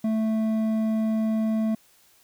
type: tone with hard clipping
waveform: triangle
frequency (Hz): 220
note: A3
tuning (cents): 0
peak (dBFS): -23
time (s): 0.04-1.75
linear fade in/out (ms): 5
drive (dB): 10
effects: white hiss -59 dBFS RMS until 2.23 s